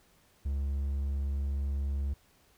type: tone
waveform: triangle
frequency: 69.6 Hz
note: C#2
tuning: 8 cents sharp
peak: -27 dBFS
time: 0.45-2.14 s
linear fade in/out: 10 ms
effects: pink hiss -65 dBFS RMS until 2.57 s